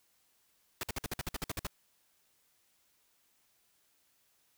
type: noise bursts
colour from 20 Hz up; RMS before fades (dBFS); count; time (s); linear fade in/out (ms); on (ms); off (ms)
pink; -36; 12; 0.81-1.669; 2; 23; 53
effects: white hiss -72 dBFS RMS until 4.57 s